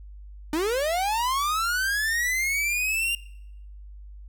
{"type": "linear sweep", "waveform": "45% pulse", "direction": "up", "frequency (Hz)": [291.9, 2811], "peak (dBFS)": -23, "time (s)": [0.53, 3.15], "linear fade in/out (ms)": 2, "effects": ["noise-tail reverb RT60 0.8 s tail -22 dB re dry", "added 50 Hz sine -40 dBFS peak until 4.28 s"]}